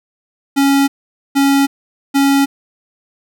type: tone bursts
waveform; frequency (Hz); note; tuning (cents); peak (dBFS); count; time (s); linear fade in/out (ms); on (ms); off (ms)
square; 277.2; C#4; 0; -10; 3; 0.56-2.46; 20; 320; 470
effects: none